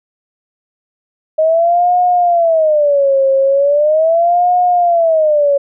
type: tone with vibrato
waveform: sine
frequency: 622.3 Hz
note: D#5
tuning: in tune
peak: -8 dBFS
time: 1.38-5.58 s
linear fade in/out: 10 ms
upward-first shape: sine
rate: 0.39 Hz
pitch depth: 250 cents each way
effects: none